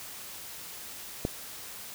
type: click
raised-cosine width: 2 ms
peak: -14 dBFS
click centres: 1.251 s
effects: white hiss -43 dBFS RMS until 1.94 s

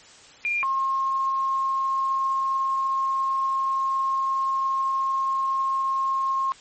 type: tone pair in turn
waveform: sine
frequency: 2400 / 1072.8 Hz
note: D7 / C6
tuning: +37 / +43 cents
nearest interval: octave + major second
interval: 1394 cents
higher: first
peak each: -22 / -21 dBFS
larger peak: second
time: 0.45-0.63 / 0.63-6.52 s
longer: second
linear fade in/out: 0 ms
effects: white hiss -49 dBFS RMS until 6.6 s + MP3 32 kbps

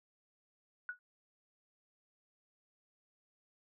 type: tone with exponential decay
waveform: sine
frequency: 1466 Hz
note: F#6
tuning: 16 cents flat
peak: -34 dBFS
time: 0.89-0.99 s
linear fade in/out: 1 ms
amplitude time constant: 21 ms
effects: none

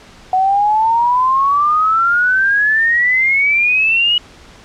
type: exponential sweep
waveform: sine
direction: up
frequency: 740 to 2934 Hz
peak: -10 dBFS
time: 0.33-4.18 s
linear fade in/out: 2 ms
effects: pink hiss -41 dBFS RMS until 4.64 s + low-pass 6000 Hz 12 dB/octave

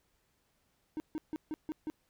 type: tone bursts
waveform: triangle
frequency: 310 Hz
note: D#4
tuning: 6 cents flat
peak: -32 dBFS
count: 6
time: 0.97-1.9 s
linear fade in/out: 0 ms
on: 30 ms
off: 150 ms
effects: pink hiss -75 dBFS RMS until 2.09 s

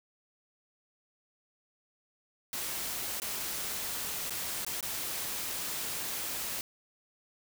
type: noise with dropouts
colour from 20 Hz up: white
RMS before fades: -36 dBFS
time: 2.53-6.61 s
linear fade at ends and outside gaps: 1 ms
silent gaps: 3.2-3.219 / 4.297-4.306 / 4.649-4.665 / 4.808-4.827 s
effects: none

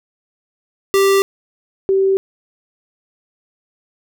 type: tone pair in turn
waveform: square / sine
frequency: 392 / 386.4 Hz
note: G4 / G4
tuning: 0 / -25 cents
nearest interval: unison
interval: 25 cents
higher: first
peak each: -11 dBFS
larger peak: neither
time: 0.94-1.22 / 1.89-2.17 s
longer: neither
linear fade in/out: 0 ms
effects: none

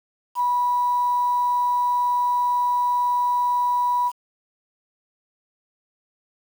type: tone with quantisation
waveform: sine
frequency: 979 Hz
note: B5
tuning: 15 cents flat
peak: -18 dBFS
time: 0.35-4.12 s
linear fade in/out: 50 ms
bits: 7
effects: none

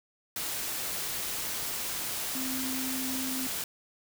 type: tone in noise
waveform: sine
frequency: 260.4 Hz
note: C4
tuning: 8 cents flat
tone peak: -34 dBFS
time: 2.35-3.47 s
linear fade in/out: 2 ms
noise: white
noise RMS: -34 dBFS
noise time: 0.36-3.64 s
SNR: -3 dB
effects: none

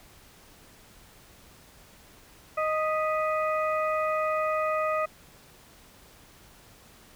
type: harmonic tone with a mistuned harmonic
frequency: 622.3 Hz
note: D#5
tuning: in tune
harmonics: 1 / 2 / 3 / 4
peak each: -27 / -28 / -37 / -39 dBFS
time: 2.57-5.06 s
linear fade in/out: 10 ms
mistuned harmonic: 3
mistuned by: +95 cents
effects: pink hiss -54 dBFS RMS until 7.15 s

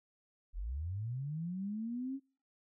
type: linear sweep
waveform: sine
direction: up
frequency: 37.26 to 277.2 Hz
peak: -36 dBFS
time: 0.53-2.2 s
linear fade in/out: 50 ms
effects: noise-tail reverb RT60 0.4 s tail -25 dB re dry

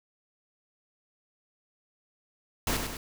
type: noise with echo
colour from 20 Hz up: pink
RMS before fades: -28 dBFS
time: 2.67-2.77 s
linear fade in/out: 2 ms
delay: 100 ms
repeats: 2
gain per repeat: -5 dB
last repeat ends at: 2.97 s
effects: none

